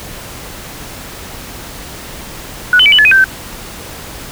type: tone with pitch steps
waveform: sine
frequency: 1471 / 3032 / 2300 / 2976 / 1718 / 2511 / 1563 / 1544 Hz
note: F#6 / F#7 / D7 / F#7 / A6 / D#7 / G6 / G6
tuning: -11 / +42 / -37 / +9 / -42 / +15 / -6 / -27 cents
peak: -4 dBFS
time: 2.73-3.242 s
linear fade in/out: 2 ms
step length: 64 ms
effects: pink hiss -29 dBFS RMS until 4.31 s